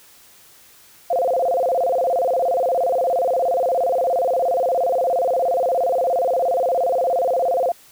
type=tone with vibrato; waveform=sine; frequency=600 Hz; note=D5; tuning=37 cents sharp; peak=-16 dBFS; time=1.1-7.72 s; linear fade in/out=5 ms; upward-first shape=square; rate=17 Hz; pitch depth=250 cents each way; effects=white hiss -49 dBFS RMS until 7.91 s